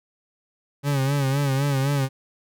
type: tone with vibrato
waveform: 40% pulse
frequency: 138.4 Hz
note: C#3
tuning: 2 cents flat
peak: -19 dBFS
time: 0.83-2.09 s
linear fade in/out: 50 ms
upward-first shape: sine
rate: 3.9 Hz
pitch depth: 72 cents each way
effects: none